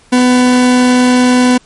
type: tone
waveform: 40% pulse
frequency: 249.7 Hz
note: B3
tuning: 19 cents sharp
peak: -5 dBFS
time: 0.12-1.58 s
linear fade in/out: 10 ms
effects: pink hiss -46 dBFS RMS until 1.65 s + MP3 48 kbps